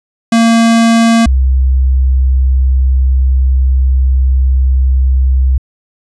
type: tone pair in turn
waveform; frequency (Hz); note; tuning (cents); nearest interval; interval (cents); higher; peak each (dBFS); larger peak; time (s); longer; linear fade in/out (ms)
square / sine; 229.1 / 65.13; A#3 / C2; -30 / -7; octave + minor seventh; 2177; first; -6; neither; 0.32-1.26 / 1.26-5.58; second; 5
effects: resampled to 22050 Hz

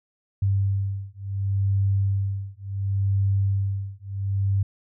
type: beating tone pair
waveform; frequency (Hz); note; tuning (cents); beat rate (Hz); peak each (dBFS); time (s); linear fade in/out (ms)
sine; 98 / 98.7; G2 / G2; 0 / +12; 0.7; -24; 0.42-4.63; 5
effects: none

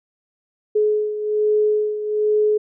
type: beating tone pair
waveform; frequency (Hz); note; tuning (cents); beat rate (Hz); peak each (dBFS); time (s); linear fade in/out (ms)
sine; 423.7 / 424.9; G#4 / G#4; +35 / +40; 1.2; -17 / -23; 0.75-2.58; 10
effects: none

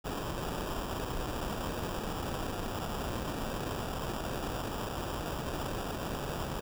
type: noise with sample-and-hold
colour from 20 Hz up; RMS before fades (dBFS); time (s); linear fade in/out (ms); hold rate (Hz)
pink; -36; 0.04-6.61; 20; 2100
effects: none

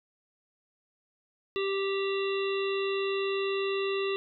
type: harmonic tone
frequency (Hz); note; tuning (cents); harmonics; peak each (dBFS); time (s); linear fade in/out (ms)
392; G4; 0; 1 / 3 / 5 / 7 / 9 / 10; -28 / -38 / -42 / -37 / -43 / -43; 1.56-4.16; 0
effects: none

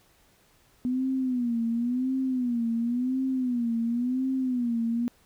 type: tone with vibrato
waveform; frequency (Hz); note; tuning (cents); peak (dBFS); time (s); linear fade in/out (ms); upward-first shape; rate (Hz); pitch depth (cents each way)
sine; 246.2; B3; -5; -24; 0.85-5.08; 0; sine; 0.94; 120
effects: pink hiss -62 dBFS RMS until 5.25 s

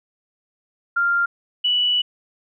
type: tone pair in turn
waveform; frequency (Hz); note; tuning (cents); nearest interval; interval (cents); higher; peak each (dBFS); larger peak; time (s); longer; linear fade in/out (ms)
sine; 1394 / 2954; F6 / F#7; -4 / -3; octave + minor second; 1301; second; -16; neither; 0.96-1.26 / 1.64-2.02; second; 10
effects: none

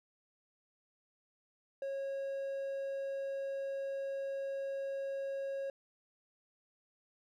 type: tone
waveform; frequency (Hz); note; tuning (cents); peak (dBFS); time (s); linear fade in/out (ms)
triangle; 547; C#5; -23; -34; 1.82-5.7; 2
effects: none

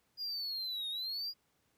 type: linear two-way sweep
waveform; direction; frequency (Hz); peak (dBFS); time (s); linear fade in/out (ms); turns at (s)
triangle; down then up; 4900 to 3680 to 4900; -35; 0.17-1.34; 50; 0.89
effects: pink hiss -75 dBFS RMS until 1.77 s + high-pass 80 Hz 12 dB/octave

